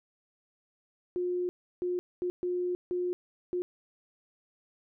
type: tone bursts at uneven times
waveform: sine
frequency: 357.8 Hz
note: F4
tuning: 42 cents sharp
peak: -28 dBFS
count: 6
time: 1.16-1.49 / 1.82-1.99 / 2.22-2.3 / 2.43-2.75 / 2.91-3.13 / 3.53-3.62 s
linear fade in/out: 0 ms
effects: none